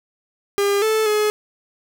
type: tone with pitch steps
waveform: 45% pulse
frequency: 402.6 / 437.5 / 423.4 Hz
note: G4 / A4 / G#4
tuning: +46 / -10 / +33 cents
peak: -16 dBFS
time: 0.58-1.3 s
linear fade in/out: 0 ms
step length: 240 ms
effects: none